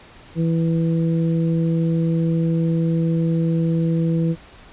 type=harmonic tone; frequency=164.81 Hz; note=E3; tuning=in tune; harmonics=1 / 2 / 3; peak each=-17 / -25 / -29 dBFS; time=0.35-4.36 s; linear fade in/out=50 ms; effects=pink hiss -45 dBFS RMS until 4.72 s + resampled to 8000 Hz